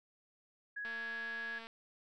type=tone; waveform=sine; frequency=1668 Hz; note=G#6; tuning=7 cents sharp; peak=-39 dBFS; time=0.76-1.59 s; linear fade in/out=10 ms
type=click train; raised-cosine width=0.3 ms; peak=-34 dBFS; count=187; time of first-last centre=0.85-1.669 s; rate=227 Hz
effects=none